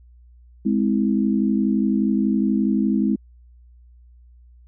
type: chord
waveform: sine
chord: Ab augmented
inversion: none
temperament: just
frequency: 207.7 / 259.6 / 324.5 Hz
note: Ab3 / C4 / E4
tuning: 0 / -13 / -27 cents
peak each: -19 / -22 / -24 dBFS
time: 0.65-3.16 s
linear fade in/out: 10 ms
effects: added 60 Hz sine -46 dBFS peak until 4.67 s

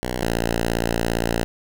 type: tone pair in turn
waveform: 5% pulse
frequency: 61.74 / 57.49 Hz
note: B1 / A#1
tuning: 0 / -23 cents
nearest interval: minor second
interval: 123 cents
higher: first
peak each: -13 / -9 dBFS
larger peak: second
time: 0.03-0.23 / 0.23-1.44 s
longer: second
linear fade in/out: 0 ms
effects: none

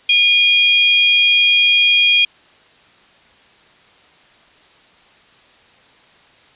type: tone pair together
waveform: sine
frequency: 2444 / 3262 Hz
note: D#7 / G#7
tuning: -32 / -32 cents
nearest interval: perfect fourth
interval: 500 cents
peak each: -12 dBFS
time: 0.09-2.25 s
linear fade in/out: 5 ms
effects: white hiss -49 dBFS RMS until 6.55 s + resampled to 8000 Hz

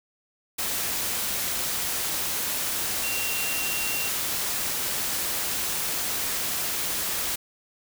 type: tone in noise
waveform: sine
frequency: 2751 Hz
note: F7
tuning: 27 cents flat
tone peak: -31 dBFS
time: 3.03-4.09 s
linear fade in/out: 10 ms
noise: white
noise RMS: -28 dBFS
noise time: 0.58-7.36 s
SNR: -6 dB
effects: none

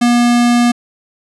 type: tone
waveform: square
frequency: 240 Hz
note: B3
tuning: 49 cents flat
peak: -9 dBFS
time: 0.01-0.72 s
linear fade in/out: 10 ms
effects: resampled to 24000 Hz

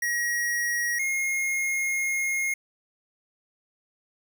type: tone pair in turn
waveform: square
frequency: 1900 / 2147 Hz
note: A#6 / C7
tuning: +33 / +44 cents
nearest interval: major second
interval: 211 cents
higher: second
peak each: -25 dBFS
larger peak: neither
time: 0.02-0.99 / 0.99-2.54 s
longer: second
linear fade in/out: 5 ms
effects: none

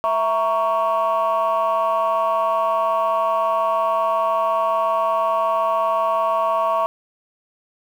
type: chord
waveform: sine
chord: A# diminished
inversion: second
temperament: equal with one note detuned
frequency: 659.3 / 932.3 / 1115.2 Hz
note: E5 / A#5 / C#6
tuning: 0 / 0 / +10 cents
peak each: -19 / -22 / -19 dBFS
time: 0.04-6.86 s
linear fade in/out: 0 ms
effects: tanh soft clip ceiling -12 dBFS + 8-bit

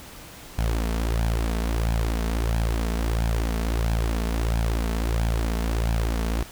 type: tone with flanger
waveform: sawtooth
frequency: 56.2 Hz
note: A1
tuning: 37 cents sharp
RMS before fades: -24 dBFS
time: 0.58-6.43 s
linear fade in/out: 5 ms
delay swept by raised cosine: 1.2 to 4.6 ms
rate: 1.5 Hz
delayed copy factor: +0.65
effects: pink hiss -43 dBFS RMS until 6.51 s

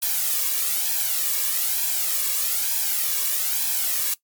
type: noise with flanger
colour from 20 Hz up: blue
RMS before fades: -23 dBFS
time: 0.02-4.14 s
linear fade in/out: 5 ms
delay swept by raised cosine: 1.2 to 1.79 ms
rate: 1.1 Hz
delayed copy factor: +0.65
effects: noise-tail reverb RT60 0.1 s tail -18 dB re dry + MP3 96 kbps

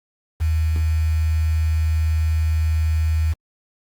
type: tone with quantisation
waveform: sine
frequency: 79.3 Hz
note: D#2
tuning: 33 cents sharp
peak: -16 dBFS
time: 0.4-3.34 s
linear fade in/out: 20 ms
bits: 6
effects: Opus 48 kbps

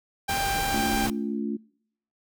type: tone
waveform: sawtooth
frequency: 790 Hz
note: G5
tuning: 13 cents sharp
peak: -22 dBFS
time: 0.28-1.07 s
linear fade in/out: 10 ms
type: noise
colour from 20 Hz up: pink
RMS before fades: -31 dBFS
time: 0.29-1.1 s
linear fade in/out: 2 ms
type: chord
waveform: sine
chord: A augmented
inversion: none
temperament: equal with one note detuned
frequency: 220 / 284.5 / 349.2 Hz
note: A3 / C#4 / E#4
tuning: 0 / +45 / 0 cents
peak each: -29 / -32 / -34 dBFS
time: 0.73-1.57 s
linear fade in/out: 10 ms
effects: noise-tail reverb RT60 0.7 s tail -26 dB re dry

